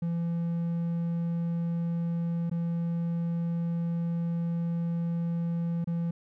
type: tone with dropouts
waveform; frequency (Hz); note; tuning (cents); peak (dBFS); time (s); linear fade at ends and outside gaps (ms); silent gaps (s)
triangle; 169.1; E3; +44; -25; 0.02-6.11; 5; 2.498-2.513 / 5.844-5.872
effects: none